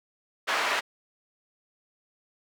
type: band-pass noise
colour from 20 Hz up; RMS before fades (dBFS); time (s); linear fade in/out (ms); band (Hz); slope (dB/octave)
white; -27; 0.47-0.81; 20; 650 to 2100; 12
effects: none